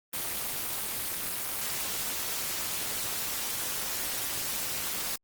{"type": "noise with amplitude modulation", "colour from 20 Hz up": "white", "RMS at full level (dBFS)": -29, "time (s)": [0.13, 5.16], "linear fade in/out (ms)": 5, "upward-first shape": "sine", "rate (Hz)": 247, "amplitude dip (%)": 85, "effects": ["Opus 24 kbps"]}